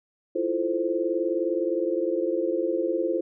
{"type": "chord", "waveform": "sine", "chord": "F major seventh", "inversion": "third", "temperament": "equal", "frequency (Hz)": [329.6, 349.2, 440, 523.3], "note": ["E4", "F4", "A4", "C5"], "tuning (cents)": [0, 0, 0, 0], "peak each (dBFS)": [-29, -27, -31, -28], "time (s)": [0.35, 3.21], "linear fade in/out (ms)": 10, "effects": []}